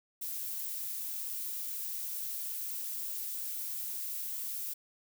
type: noise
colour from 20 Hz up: violet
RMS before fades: -38 dBFS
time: 0.21-4.74 s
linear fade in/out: 10 ms
effects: none